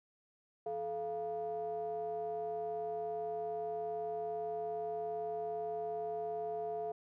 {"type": "ring-modulated tone", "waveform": "triangle", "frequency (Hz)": 130.81, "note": "C3", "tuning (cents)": 0, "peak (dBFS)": -31, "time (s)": [0.66, 6.92], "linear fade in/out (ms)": 5, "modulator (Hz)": 562, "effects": []}